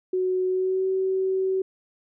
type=tone with pitch glide; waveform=sine; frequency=370 to 379.3 Hz; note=F#4 to F#4; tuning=0 to +43 cents; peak=-21 dBFS; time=0.13-1.62 s; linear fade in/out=5 ms; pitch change=+43 cents; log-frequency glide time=0.47-0.87 s; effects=none